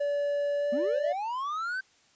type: tone with pitch glide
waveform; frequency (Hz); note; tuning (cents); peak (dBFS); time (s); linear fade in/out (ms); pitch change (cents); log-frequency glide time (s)
triangle; 575 to 585.1; D5 to D5; -37 to -7; -24; 0-1.13; 10; +30; 0.58-0.79
type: linear sweep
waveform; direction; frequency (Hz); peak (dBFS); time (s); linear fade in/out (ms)
triangle; up; 222 to 1568; -28; 0.72-1.81; 10
effects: white hiss -63 dBFS RMS until 2.15 s + resampled to 16000 Hz